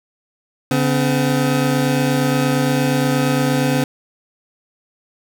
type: tone pair together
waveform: 25% pulse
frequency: 141.63 / 254.7 Hz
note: C#3 / C4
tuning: +38 / -46 cents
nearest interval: minor seventh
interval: 1016 cents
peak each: -14 dBFS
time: 0.71-3.84 s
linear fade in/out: 2 ms
effects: none